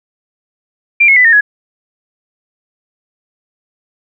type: tone with pitch steps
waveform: sine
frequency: 2373 / 2176 / 1995.4 / 1829.8 / 1678 Hz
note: D7 / C#7 / B6 / A#6 / G#6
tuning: +17 / -33 / +17 / -33 / +17 cents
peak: -4 dBFS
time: 1-1.41 s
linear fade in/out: 10 ms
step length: 82 ms
effects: none